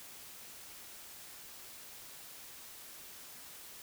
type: silence
effects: white hiss -51 dBFS RMS until 3.82 s